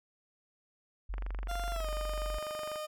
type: tone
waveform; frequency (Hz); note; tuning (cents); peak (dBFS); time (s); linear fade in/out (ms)
sine; 46.54; F#1; +11; -34; 1.09-2.39; 10
type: click train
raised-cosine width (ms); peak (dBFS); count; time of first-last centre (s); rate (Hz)
0.5; -29; 40; 1.14-2.758; 24.1
type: tone with pitch glide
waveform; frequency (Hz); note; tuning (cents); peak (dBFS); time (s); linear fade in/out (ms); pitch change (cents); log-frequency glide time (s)
30% pulse; 695 to 612.1; F5 to D#5; -9 to -28; -34; 1.48-2.87; 20; -219; 1.71-1.88
effects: none